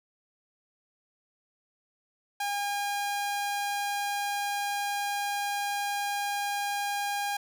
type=tone; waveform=sawtooth; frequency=811 Hz; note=G#5; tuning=41 cents flat; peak=-25 dBFS; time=2.4-7.37 s; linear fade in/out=5 ms; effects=none